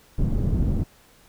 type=low-pass noise; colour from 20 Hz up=pink; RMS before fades=-22 dBFS; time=0.18-0.84 s; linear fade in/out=10 ms; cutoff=210 Hz; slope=12 dB/octave; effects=pink hiss -55 dBFS RMS until 1.28 s